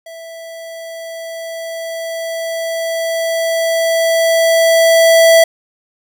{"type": "tone with level ramp", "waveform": "square", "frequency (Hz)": 659.3, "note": "E5", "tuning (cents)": 0, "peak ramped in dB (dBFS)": [-31, -5], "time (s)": [0.06, 5.44], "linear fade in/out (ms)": 5, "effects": []}